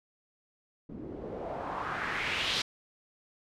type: noise with low-pass filter sweep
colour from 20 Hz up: white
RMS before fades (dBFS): -35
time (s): 0.89-2.62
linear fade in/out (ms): 5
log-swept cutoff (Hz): 250 to 4100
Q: 2.4
effects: none